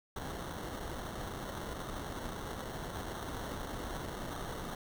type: noise with sample-and-hold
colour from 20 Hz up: pink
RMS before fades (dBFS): -41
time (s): 0.16-4.75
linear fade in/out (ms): 2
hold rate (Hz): 2450
effects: none